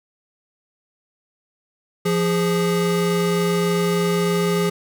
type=tone pair together; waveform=square; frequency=172.97 / 411.4 Hz; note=F3 / G#4; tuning=-16 / -16 cents; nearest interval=octave + minor third; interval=1500 cents; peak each=-21 / -21 dBFS; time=2.05-4.7 s; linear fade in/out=10 ms; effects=none